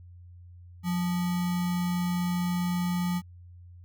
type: tone with sample-and-hold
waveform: sine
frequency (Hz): 177.6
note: F3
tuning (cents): +29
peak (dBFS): -25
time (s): 0.83-3.22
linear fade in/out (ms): 50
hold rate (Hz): 1050
effects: added 88 Hz sine -46 dBFS peak until 3.84 s